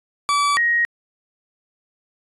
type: tone pair in turn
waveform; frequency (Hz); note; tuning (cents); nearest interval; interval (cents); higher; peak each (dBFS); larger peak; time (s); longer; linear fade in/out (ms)
40% pulse / sine; 1151 / 1882.5; D6 / A#6; -35 / +16; major sixth; 851; second; -15; neither; 0.29-0.57 / 0.57-0.85; neither; 0
effects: resampled to 24000 Hz